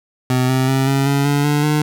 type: tone with pitch steps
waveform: 25% pulse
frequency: 127.5 / 130.56 / 133.68 / 136.89 / 140.17 / 143.53 / 146.97 / 150.49 Hz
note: C3 / C3 / C3 / C#3 / C#3 / D3 / D3 / D3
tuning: -44 / -3 / +38 / -21 / +20 / -39 / +2 / +43 cents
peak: -10 dBFS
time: 0.3-1.82 s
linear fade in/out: 2 ms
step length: 190 ms
effects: none